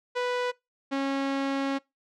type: tone pair in turn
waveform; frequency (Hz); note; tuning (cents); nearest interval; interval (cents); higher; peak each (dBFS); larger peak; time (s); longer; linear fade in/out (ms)
sawtooth; 493.9 / 273.8; B4 / C#4; 0 / -21; minor seventh; 1021; first; -22; neither; 0.15-0.52 / 0.91-1.79; second; 20
effects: noise-tail reverb RT60 0.2 s tail -23 dB re dry + low-pass 4000 Hz 12 dB/octave